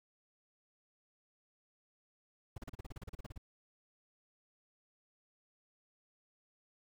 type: noise bursts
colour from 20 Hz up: brown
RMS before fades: -44 dBFS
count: 15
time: 2.56-3.379 s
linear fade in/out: 5 ms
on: 21 ms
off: 36 ms
effects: none